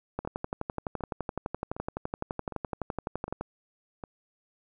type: two click trains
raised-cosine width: 1 ms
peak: -24 / -17 dBFS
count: 6 / 39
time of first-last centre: 0.25-4.038 / 0.19-3.41 s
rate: 1.32 / 11.8 Hz
effects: none